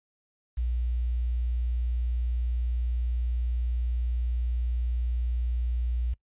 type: tone with quantisation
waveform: sine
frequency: 60 Hz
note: B1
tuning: 49 cents flat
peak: -25 dBFS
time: 0.57-6.14 s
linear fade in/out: 10 ms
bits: 9
effects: noise-tail reverb RT60 0.1 s tail -21 dB re dry + resampled to 8000 Hz